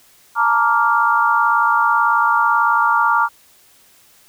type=chord; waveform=sine; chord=Bb major seventh; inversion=third; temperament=just; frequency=874.1 / 932.3 / 1165.4 / 1398.5 Hz; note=A5 / Bb5 / D6 / F6; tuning=-12 / 0 / -14 / +2 cents; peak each=-22 / -17 / -17 / -17 dBFS; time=0.35-3.29 s; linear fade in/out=50 ms; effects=white hiss -51 dBFS RMS until 4.28 s